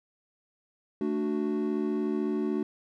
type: chord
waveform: triangle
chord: D major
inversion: second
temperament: equal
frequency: 220 / 293.7 / 370 Hz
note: A3 / D4 / F#4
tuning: 0 / 0 / 0 cents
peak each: -29 dBFS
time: 1.01-2.63 s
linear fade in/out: 2 ms
effects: none